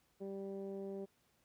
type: tone with low-pass filter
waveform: 15% pulse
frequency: 195.7 Hz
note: G3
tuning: 3 cents flat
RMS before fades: -44 dBFS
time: 0.2-1.06 s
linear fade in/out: 20 ms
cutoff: 440 Hz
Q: 1.8
effects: pink hiss -75 dBFS RMS until 1.44 s + high-pass 60 Hz 12 dB/octave